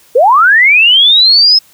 sine linear sweep, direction up, 440 to 5210 Hz, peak -3 dBFS, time 0.15-1.59 s, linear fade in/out 10 ms, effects white hiss -45 dBFS RMS until 1.73 s

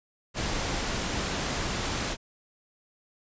pink noise, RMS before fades -30 dBFS, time 0.34-2.17 s, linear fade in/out 50 ms, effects resampled to 16000 Hz

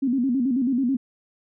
sine tone with vibrato, 255.6 Hz, C4, 40 cents flat, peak -19 dBFS, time 0.02-0.97 s, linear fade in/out 10 ms, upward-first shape square, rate 9.2 Hz, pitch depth 110 cents each way, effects none

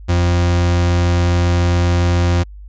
40% pulse tone, 87.31 Hz, F2, in tune, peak -11 dBFS, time 0.08-2.44 s, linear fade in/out 20 ms, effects added 50 Hz sine -32 dBFS peak until 2.68 s + resampled to 16000 Hz

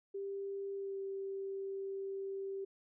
sine tone with pitch glide, 395.1 to 390.1 Hz, G4 to G4, +14 to -8 cents, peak -38 dBFS, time 0.14-2.65 s, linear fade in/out 10 ms, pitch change -22 cents, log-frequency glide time 0.75-0.99 s, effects none

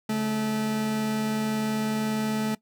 40% pulse tone pair together, 138.59 / 217 Hz, C#3 / A3, 0 / -24 cents, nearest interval minor sixth, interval 776 cents, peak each -36 / -24 dBFS, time 0.09-2.55 s, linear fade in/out 5 ms, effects noise-tail reverb RT60 0.1 s tail -19 dB re dry

